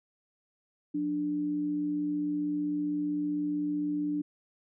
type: tone pair together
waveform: sine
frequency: 180 / 295.6 Hz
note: F#3 / D4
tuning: -47 / +11 cents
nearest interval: major sixth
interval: 858 cents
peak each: -40 / -28 dBFS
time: 0.94-4.22 s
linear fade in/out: 10 ms
effects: none